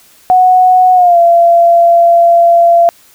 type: tone with pitch glide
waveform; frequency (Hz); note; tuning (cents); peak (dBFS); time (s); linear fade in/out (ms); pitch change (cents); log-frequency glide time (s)
sine; 737 to 683.7; F#5 to F5; -7 to -37; -3; 0.3-2.89; 0; -130; 0.94-1.18
effects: white hiss -44 dBFS RMS until 3.14 s